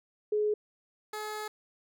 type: tone pair in turn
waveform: sine / 15% pulse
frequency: 421.9 / 426.1 Hz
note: G#4 / G#4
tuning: +27 / +44 cents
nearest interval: unison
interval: 17 cents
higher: second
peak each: -25 / -29 dBFS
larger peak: first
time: 0.32-0.54 / 1.13-1.48 s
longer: second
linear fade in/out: 5 ms
effects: none